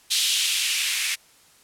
violet noise with band-pass filter sweep, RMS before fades -23 dBFS, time 0.1-1.16 s, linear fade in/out 20 ms, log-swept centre 3400 to 2200 Hz, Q 2.6, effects white hiss -55 dBFS RMS until 1.63 s + low-pass 11000 Hz 12 dB/octave

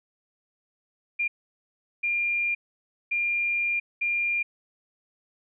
sine tone bursts at uneven times, 2400 Hz, D7, 37 cents sharp, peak -23 dBFS, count 4, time 1.19-1.28 / 2.03-2.55 / 3.11-3.8 / 4.01-4.43 s, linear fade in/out 10 ms, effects none

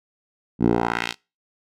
10% pulse tone with band-pass filter sweep, 58 Hz, A#1, 8 cents flat, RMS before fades -21 dBFS, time 0.59-1.15 s, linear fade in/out 50 ms, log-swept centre 210 to 4400 Hz, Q 1.4, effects noise-tail reverb RT60 0.3 s tail -26 dB re dry

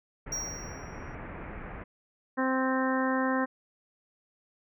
pink low-pass noise, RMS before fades -41 dBFS, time 0.26-1.84 s, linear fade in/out 10 ms, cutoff 2300 Hz, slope 48 dB/octave
triangle tone with exponential decay, 5660 Hz, F8, 22 cents sharp, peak -28 dBFS, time 0.32-1.15 s, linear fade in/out 5 ms, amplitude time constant 180 ms
harmonic tone, 261.2 Hz, C4, 3 cents flat, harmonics 1 / 2 / 3 / 4 / 5 / 6 / 7, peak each -28 / -32 / -36 / -33 / -39 / -36 / -36 dBFS, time 2.37-3.46 s, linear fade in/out 20 ms
effects none

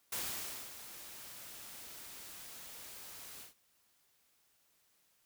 white noise with ADSR envelope, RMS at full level -38 dBFS, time 0.12-3.54 s, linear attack 6 ms, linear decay 580 ms, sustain -12 dB, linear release 130 ms, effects white hiss -73 dBFS RMS until 5.25 s

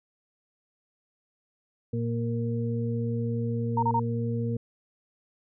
harmonic tone, 116.54 Hz, A#2, in tune, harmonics 1 / 2 / 4, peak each -28 / -31 / -34 dBFS, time 1.93-4.57 s, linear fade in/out 5 ms
sine tone bursts, 924 Hz, A#5, 16 cents flat, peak -22 dBFS, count 3, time 3.77-3.997 s, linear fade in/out 5 ms, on 57 ms, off 28 ms
effects none

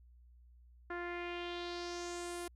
sawtooth tone with low-pass filter sweep, 349.2 Hz, F4, in tune, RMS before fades -42 dBFS, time 0.9-2.48 s, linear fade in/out 5 ms, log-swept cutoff 1600 to 11000 Hz, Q 3, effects added 60 Hz sine -58 dBFS peak until 2.55 s

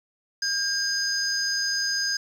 sine tone cluster, 1604 / 4978 / 6380 Hz, G6 / D#8 / G8, +39 / 0 / +30 cents, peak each -28 / -25 / -31 dBFS, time 0.42-2.17 s, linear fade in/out 5 ms, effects tanh soft clip ceiling -14 dBFS + 8-bit

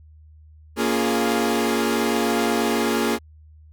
sawtooth chord, Bb minor seventh, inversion none, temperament equal with one note detuned, 233.1 / 281.5 / 349.2 / 415.3 Hz, Bb3 / Db4 / F4 / Ab4, 0 / +27 / 0 / 0 cents, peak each -19 / -23 / -22 / -21 dBFS, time 0.76-3.19 s, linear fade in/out 50 ms, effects added 77 Hz sine -45 dBFS peak until 3.72 s

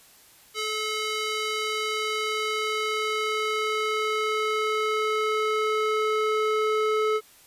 square tone with band-pass filter sweep, 431.5 Hz, A4, 34 cents flat, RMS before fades -26 dBFS, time 0.54-7.21 s, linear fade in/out 50 ms, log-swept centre 3600 to 980 Hz, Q 0.77, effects white hiss -54 dBFS RMS until 7.46 s + resampled to 32000 Hz

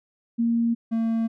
sine / triangle tone pair in turn, 232.5 / 226.7 Hz, A#3 / A#3, -4 / -48 cents, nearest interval unison, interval 44 cents, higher first, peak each -19 dBFS, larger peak neither, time 0.38-0.75 / 0.91-1.28 s, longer neither, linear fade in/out 20 ms, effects none

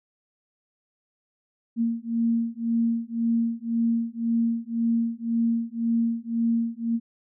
sine beating tone pair, 230 / 231.9 Hz, A#3 / A#3, -23 / -9 cents, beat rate 1.9 Hz, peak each -25 dBFS, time 1.76-7 s, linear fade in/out 50 ms, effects none

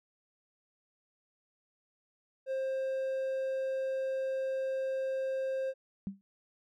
triangle tone, 530 Hz, C5, 22 cents sharp, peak -29 dBFS, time 2.46-5.74 s, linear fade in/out 50 ms
sine tone with exponential decay, 196 Hz, G3, in tune, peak -30 dBFS, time 6.07-6.21 s, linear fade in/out 0 ms, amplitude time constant 30 ms
effects none

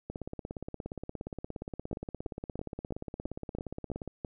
two click trains, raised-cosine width 2 ms, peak -24 / -22 dBFS, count 69 / 8, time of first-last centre 0.1-4.077 / 1.93-4.248 s, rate 17.1 / 3.02 Hz, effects none

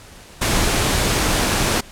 pink noise, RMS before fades -18 dBFS, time 0.41-1.81 s, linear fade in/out 10 ms, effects pink hiss -42 dBFS RMS until 1.91 s + low-pass 11000 Hz 12 dB/octave

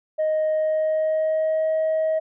sine tone with pitch glide, 623 to 633.9 Hz, D#5 to D#5, +2 to +32 cents, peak -17 dBFS, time 0.18-2.2 s, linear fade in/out 20 ms, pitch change +30 cents, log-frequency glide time 0.51-1.71 s, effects tanh soft clip ceiling -17 dBFS

